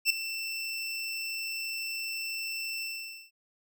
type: tone with ADSR envelope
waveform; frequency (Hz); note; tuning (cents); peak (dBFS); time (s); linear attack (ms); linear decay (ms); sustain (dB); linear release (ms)
25% pulse; 2677; E7; +26; -15; 0.05-3.31; 52; 3; -14; 490
effects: none